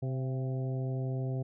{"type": "harmonic tone with a mistuned harmonic", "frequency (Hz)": 130.4, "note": "C3", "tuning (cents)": -5, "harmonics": [1, 2, 3, 4, 5, 6], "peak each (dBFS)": [-31, -42, -42, -46, -46, -56], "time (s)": [0.02, 1.43], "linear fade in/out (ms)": 10, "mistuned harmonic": 5, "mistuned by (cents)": 43, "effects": []}